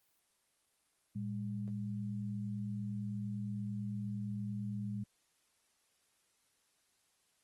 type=tone pair together; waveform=sine; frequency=113.6 / 202.4 Hz; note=A#2 / G#3; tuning=-44 / -44 cents; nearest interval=minor seventh; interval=1000 cents; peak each=-40 / -39 dBFS; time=1.15-5.04 s; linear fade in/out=10 ms; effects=white hiss -75 dBFS RMS until 7.43 s + Opus 24 kbps